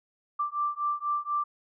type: beating tone pair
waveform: sine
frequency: 1174.7 / 1178.8 Hz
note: D6 / D6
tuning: 0 / +6 cents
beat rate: 4.1 Hz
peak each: -30 dBFS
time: 0.39-1.44 s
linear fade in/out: 10 ms
effects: none